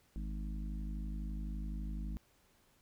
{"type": "harmonic tone", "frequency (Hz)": 51.91, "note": "G#1", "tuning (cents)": 0, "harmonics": [1, 3, 4, 5, 6], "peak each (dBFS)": [-38, -48, -47, -54, -55], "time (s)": [0.16, 2.17], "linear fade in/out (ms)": 0, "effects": ["pink hiss -70 dBFS RMS until 2.81 s"]}